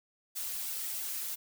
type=noise with flanger; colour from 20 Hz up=blue; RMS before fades=-37 dBFS; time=0.35-1.36 s; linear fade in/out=20 ms; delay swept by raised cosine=1.6 to 5.1 ms; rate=3 Hz; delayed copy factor=-0.8; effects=none